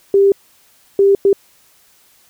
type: tone bursts at uneven times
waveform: sine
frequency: 395.8 Hz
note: G4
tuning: 17 cents sharp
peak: -7 dBFS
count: 3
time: 0.14-0.32 / 0.99-1.15 / 1.25-1.33 s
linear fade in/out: 2 ms
effects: white hiss -52 dBFS RMS until 2.29 s